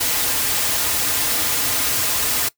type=noise with comb filter; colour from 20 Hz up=white; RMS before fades=-20 dBFS; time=0-2.49 s; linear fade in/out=10 ms; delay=5.3 ms; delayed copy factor=-0.6; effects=noise-tail reverb RT60 0.1 s tail -20 dB re dry